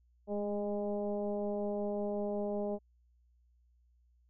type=tone with frequency modulation; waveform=sine; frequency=410.7 Hz; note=G#4; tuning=19 cents flat; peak=-32 dBFS; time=0.27-2.79 s; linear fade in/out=50 ms; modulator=204 Hz; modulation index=1.4; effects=added 60 Hz sine -65 dBFS peak until 4.29 s